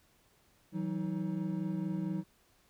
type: tone cluster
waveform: triangle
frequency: 163.4 / 187.8 / 315.6 Hz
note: E3 / F#3 / D#4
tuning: -15 / +26 / +25 cents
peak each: -36 / -33 / -37 dBFS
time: 0.72-2.24 s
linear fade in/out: 50 ms
effects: pink hiss -68 dBFS RMS until 2.69 s